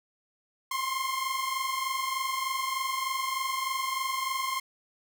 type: tone pair together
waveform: sawtooth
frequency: 1047.7 / 1071 Hz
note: C6 / C6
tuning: +2 / +40 cents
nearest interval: unison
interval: 38 cents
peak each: -28 / -28 dBFS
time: 0.71-4.6 s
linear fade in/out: 5 ms
effects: none